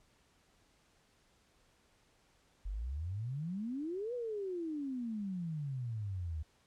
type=exponential two-way sweep; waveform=sine; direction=up then down; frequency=44.04 to 500 to 74.8 Hz; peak=-36 dBFS; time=2.65-6.43 s; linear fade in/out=10 ms; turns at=4.14 s; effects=pink hiss -70 dBFS RMS until 6.66 s + low-pass 9000 Hz 12 dB/octave